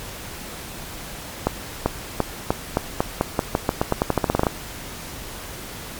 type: accelerating click train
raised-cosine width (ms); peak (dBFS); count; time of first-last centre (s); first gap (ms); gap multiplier
1; -3; 21; 1.47-4.468; 390; 0.88
effects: pink hiss -35 dBFS RMS until 5.99 s + MP3 96 kbps